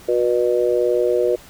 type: harmonic tone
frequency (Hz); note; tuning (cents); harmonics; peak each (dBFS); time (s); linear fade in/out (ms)
121.4; B2; -29; 3 / 4 / 5; -19 / -18 / -22; 0.08-1.36; 10
effects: pink hiss -44 dBFS RMS until 1.49 s